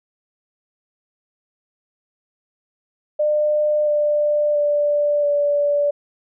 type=tone with pitch steps; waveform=sine; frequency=601 / 593.8 / 586.6 / 579.5 Hz; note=D5 / D5 / D5 / D5; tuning=+40 / +19 / -2 / -23 cents; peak=-15 dBFS; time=3.19-5.91 s; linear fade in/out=10 ms; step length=680 ms; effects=none

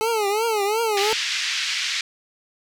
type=tone with vibrato; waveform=25% pulse; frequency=429.3 Hz; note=A4; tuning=43 cents flat; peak=-16 dBFS; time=0.01-1.13 s; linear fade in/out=0 ms; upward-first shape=triangle; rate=2.8 Hz; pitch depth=160 cents each way
type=band-pass noise; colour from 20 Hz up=pink; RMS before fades=-25 dBFS; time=0.97-2.01 s; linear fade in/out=2 ms; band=1900 to 5800 Hz; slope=24 dB/octave
effects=none

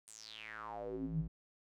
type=tone with band-pass filter sweep; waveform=square; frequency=54.8 Hz; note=A1; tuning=6 cents flat; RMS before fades=-43 dBFS; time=0.07-1.28 s; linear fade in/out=10 ms; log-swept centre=9200 to 110 Hz; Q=6.9; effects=none

